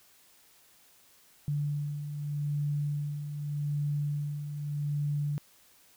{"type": "beating tone pair", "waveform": "sine", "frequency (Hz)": [145.4, 146.23], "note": ["D3", "D3"], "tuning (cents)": [-17, -7], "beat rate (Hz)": 0.83, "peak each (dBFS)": [-38, -30], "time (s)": [1.48, 5.38], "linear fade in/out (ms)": 0, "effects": ["white hiss -61 dBFS RMS until 5.96 s"]}